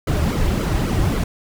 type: noise with flanger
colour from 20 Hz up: brown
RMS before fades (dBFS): -19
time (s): 0.07-1.24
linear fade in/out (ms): 5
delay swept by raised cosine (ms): 1.1 to 4.5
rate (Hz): 3.7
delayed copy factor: -0.85
effects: none